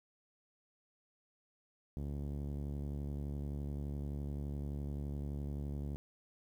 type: tone with low-pass filter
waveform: 5% pulse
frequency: 71.7 Hz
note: D2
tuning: 41 cents flat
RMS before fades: -40 dBFS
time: 1.97-5.96 s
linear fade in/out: 0 ms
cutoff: 160 Hz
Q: 0.59
effects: 11-bit